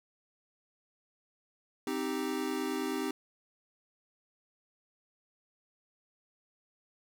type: chord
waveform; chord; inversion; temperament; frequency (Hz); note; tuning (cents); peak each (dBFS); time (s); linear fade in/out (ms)
square; C minor; none; equal; 261.6 / 311.1 / 392; C4 / Eb4 / G4; 0 / 0 / 0; -37 / -37 / -37; 1.87-3.11; 2
effects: none